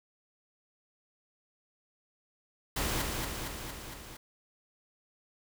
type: noise with echo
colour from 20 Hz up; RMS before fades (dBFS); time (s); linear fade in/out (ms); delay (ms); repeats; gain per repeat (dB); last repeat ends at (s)
pink; -32; 2.76-3.02; 5; 230; 5; -3; 4.17
effects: none